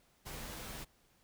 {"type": "noise with comb filter", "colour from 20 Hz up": "pink", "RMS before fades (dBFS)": -45, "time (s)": [0.25, 0.85], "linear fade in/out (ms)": 20, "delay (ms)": 11, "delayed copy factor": -0.5, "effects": ["pink hiss -70 dBFS RMS until 1.23 s"]}